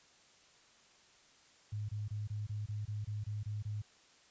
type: tone bursts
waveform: sine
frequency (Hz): 105.1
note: G#2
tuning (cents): +21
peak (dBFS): -36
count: 11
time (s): 1.72-3.82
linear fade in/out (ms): 10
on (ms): 170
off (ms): 23
effects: white hiss -64 dBFS RMS until 4.3 s + resampled to 16000 Hz